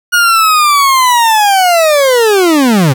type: linear sweep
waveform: 40% pulse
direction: down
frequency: 1448 to 122.1 Hz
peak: -5 dBFS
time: 0.12-2.94 s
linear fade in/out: 20 ms
effects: 7-bit

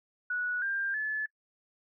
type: tone with pitch steps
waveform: sine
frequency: 1469 / 1592.7 / 1726.9 Hz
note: F#6 / G6 / A6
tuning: -13 / +27 / -33 cents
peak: -29 dBFS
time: 0.3-1.26 s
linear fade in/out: 5 ms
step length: 320 ms
effects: noise-tail reverb RT60 0.1 s tail -23 dB re dry

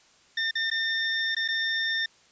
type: tone with dropouts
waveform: 25% pulse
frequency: 1807 Hz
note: A6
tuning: 46 cents sharp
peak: -21 dBFS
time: 0.37-2.06 s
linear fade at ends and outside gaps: 5 ms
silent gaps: 0.511-0.553 / 0.702-0.713 / 1.349-1.365 / 1.479-1.485 s
effects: white hiss -59 dBFS RMS until 2.31 s + resampled to 16000 Hz

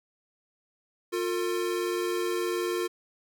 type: tone pair together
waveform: square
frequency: 354.6 / 453.3 Hz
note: F4 / A#4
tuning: +26 / -48 cents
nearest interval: major third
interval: 426 cents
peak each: -29 / -33 dBFS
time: 1.12-2.88 s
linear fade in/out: 20 ms
effects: none

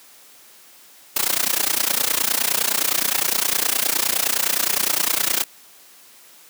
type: noise with amplitude modulation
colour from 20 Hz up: white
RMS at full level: -17 dBFS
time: 1.16-5.44 s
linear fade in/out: 5 ms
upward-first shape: sine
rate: 29.7 Hz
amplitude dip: 90%
effects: white hiss -48 dBFS RMS until 6.49 s + high-pass 200 Hz 12 dB/octave

